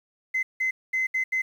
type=tone bursts at uneven times; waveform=sine; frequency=2052 Hz; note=C7; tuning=34 cents flat; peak=-21 dBFS; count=5; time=0.34-0.43 / 0.6-0.71 / 0.93-1.07 / 1.14-1.24 / 1.32-1.42 s; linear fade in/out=10 ms; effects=tanh soft clip ceiling -19 dBFS + 9-bit